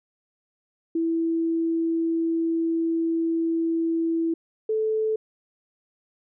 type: tone pair in turn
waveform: sine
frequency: 329.6 / 436.7 Hz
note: E4 / A4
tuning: 0 / -13 cents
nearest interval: perfect fourth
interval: 487 cents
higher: second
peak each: -21 dBFS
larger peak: neither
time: 0.95-4.34 / 4.69-5.16 s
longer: first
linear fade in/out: 5 ms
effects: none